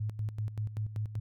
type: tone with tremolo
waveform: sine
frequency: 106.9 Hz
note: A2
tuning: 49 cents flat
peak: -30 dBFS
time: 0-1.2 s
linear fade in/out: 10 ms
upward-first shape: square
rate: 5.2 Hz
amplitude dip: 70%
effects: none